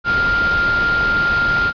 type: tone in noise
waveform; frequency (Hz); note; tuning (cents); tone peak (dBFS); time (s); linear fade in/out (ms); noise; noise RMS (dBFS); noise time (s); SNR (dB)
sine; 1400; F6; +4; -14; 0.04-1.73; 50; pink; -24; 0.04-1.73; +7
effects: resampled to 11025 Hz